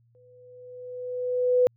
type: tone with exponential growth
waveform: sine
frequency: 498.1 Hz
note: B4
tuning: 15 cents sharp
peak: -15 dBFS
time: 0.15-1.67 s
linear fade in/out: 0 ms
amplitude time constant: 330 ms
effects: added 117 Hz sine -60 dBFS peak until 1.76 s